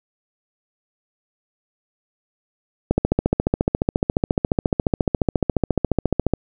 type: click train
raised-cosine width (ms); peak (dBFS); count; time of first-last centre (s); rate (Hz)
2; -3; 50; 2.91-6.337; 14.3
effects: none